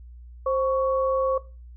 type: tone pair together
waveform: sine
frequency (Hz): 527 / 1116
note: C5 / C#6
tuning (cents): +12 / +11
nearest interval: octave + minor second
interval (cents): 1299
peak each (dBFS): -22 / -26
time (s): 0.46-1.38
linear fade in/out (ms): 5
effects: noise-tail reverb RT60 0.3 s tail -17 dB re dry + added 60 Hz sine -41 dBFS peak until 1.76 s